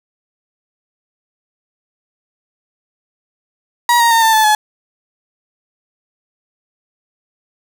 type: tone with pitch steps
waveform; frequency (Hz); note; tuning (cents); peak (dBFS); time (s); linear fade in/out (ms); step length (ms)
35% pulse; 956 / 934.2 / 912.8 / 892 / 871.6 / 851.7; A#5 / A#5 / A#5 / A5 / A5 / G#5; +43 / +3 / -37 / +23 / -17 / +43; -7; 3.89-4.55; 2; 110
effects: none